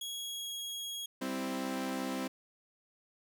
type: tone with pitch glide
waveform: sawtooth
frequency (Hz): 3322 to 3303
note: G#7 to G#7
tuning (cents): 0 to -10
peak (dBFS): -35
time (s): 0.01-1.06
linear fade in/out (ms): 5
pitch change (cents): -10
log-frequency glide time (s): 0.2-0.56
type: chord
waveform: sawtooth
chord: C major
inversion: second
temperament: equal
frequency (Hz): 196 / 261.6 / 329.6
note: G3 / C4 / E4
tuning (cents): 0 / 0 / 0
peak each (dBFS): -37 / -32 / -38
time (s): 1.21-2.28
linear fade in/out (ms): 10
effects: none